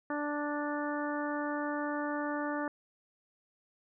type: harmonic tone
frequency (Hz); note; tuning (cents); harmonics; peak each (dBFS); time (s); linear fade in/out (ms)
293.7; D4; 0; 1 / 2 / 3 / 4 / 5 / 6; -35 / -38 / -40 / -41 / -42 / -43; 0.1-2.68; 2
effects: none